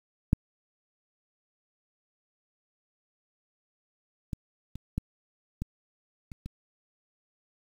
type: clicks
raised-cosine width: 5 ms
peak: -8 / -20 / -26 / -16 / -19 / -30 / -25 dBFS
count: 7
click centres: 0.331 / 4.332 / 4.756 / 4.98 / 5.62 / 6.318 / 6.46 s
effects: 8-bit